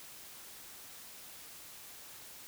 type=silence; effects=white hiss -51 dBFS RMS until 2.47 s